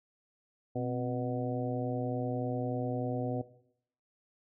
harmonic tone with a mistuned harmonic, 123.3 Hz, B2, 2 cents flat, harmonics 1 / 2 / 3 / 4 / 5 / 6, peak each -36 / -36 / -41 / -37 / -40 / -41 dBFS, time 0.75-3.42 s, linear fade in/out 10 ms, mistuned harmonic 2, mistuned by +70 cents, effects noise-tail reverb RT60 0.7 s tail -17 dB re dry

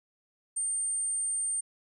sine tone, 8770 Hz, C#9, 20 cents flat, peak -28 dBFS, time 0.56-1.61 s, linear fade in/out 10 ms, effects none

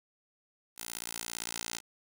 10% pulse tone with band-pass filter sweep, 57.6 Hz, A#1, 20 cents flat, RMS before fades -40 dBFS, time 0.76-1.81 s, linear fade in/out 50 ms, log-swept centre 12000 to 7300 Hz, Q 0.88, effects none

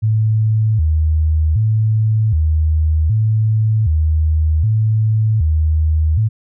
sine tone with vibrato, 92.5 Hz, F#2, in tune, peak -11 dBFS, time 0.02-6.29 s, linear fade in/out 20 ms, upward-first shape square, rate 0.65 Hz, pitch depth 290 cents each way, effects none

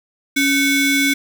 35% pulse ring-modulated tone, 1244.5 Hz, D#6, in tune, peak -9 dBFS, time 0.36-1.14 s, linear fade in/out 10 ms, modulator 967 Hz, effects none

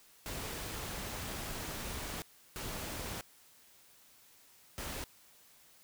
pink noise bursts at uneven times, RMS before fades -41 dBFS, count 3, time 0.26-2.22 / 2.56-3.21 / 4.78-5.04 s, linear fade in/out 0 ms, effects white hiss -62 dBFS RMS until 5.83 s

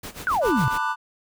pink noise with tremolo, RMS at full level -34 dBFS, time 0.03-0.78 s, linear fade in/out 5 ms, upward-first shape sine, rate 7.3 Hz, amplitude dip 85%
sine exponential sweep, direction down, 1574 to 114.6 Hz, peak -19 dBFS, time 0.27-0.68 s, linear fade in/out 0 ms
triangle chord, B minor seventh, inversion third, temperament just, 889 / 987.8 / 1185.3 / 1481.6 Hz, A5 / B5 / D6 / F#6, +18 / 0 / +16 / +2 cents, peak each -26 dBFS, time 0.41-0.96 s, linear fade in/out 50 ms
effects none

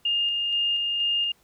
sine tone with tremolo, 2824 Hz, F7, 19 cents sharp, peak -21 dBFS, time 0.05-1.32 s, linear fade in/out 5 ms, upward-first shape square, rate 2.1 Hz, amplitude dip 25%, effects pink hiss -62 dBFS RMS until 1.43 s

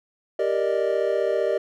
triangle chord, Eb major seventh, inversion first, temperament equal, 392 / 466.2 / 587.3 / 622.3 Hz, G4 / Bb4 / D5 / Eb5, 0 / 0 / 0 / 0 cents, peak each -24 dBFS, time 0.39-1.58 s, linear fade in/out 5 ms, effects none

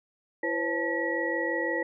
sine tone cluster, 335.4 / 499.1 / 545 / 875 / 1922 Hz, E4 / B4 / C#5 / A5 / B6, +30 / +18 / -29 / -10 / -48 cents, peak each -32 / -33 / -34 / -37 / -30 dBFS, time 0.43-1.83 s, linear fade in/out 5 ms, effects none

